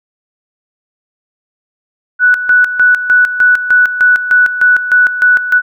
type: tone with tremolo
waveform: sine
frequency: 1480 Hz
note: F#6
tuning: in tune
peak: -4 dBFS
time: 2.19-5.62 s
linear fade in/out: 50 ms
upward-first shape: square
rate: 3.3 Hz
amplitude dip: 70%
effects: none